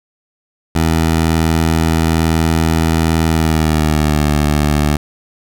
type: tone with pitch glide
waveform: 15% pulse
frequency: 81.1 to 74.37 Hz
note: E2 to D2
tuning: -28 to +22 cents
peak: -5 dBFS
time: 0.75-4.97 s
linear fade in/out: 5 ms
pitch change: -150 cents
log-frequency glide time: 3.28-4.28 s
effects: none